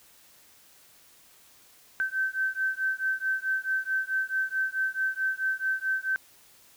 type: beating tone pair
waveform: sine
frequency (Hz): 1543 / 1547.6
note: G6 / G6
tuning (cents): -28 / -23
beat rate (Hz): 4.6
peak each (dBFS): -29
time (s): 2-6.16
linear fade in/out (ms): 0
effects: white hiss -57 dBFS RMS until 6.76 s